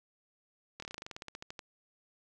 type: slowing click train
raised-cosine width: 0.2 ms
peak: -25 dBFS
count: 17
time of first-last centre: 0.8-1.592 s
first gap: 24 ms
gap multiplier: 1.09
effects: none